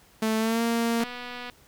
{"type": "tone with pitch glide", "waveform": "sawtooth", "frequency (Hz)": [220, 231.9], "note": ["A3", "A#3"], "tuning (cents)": [0, -9], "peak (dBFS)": -19, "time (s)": [0.22, 1.04], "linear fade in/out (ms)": 5, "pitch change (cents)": 91, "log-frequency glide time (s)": [0.38, 0.62]}
{"type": "click train", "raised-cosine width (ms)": 0.3, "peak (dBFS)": -22, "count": 123, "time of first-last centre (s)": [1, 1.498], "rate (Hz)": 245}
{"effects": ["pink hiss -57 dBFS RMS until 1.67 s"]}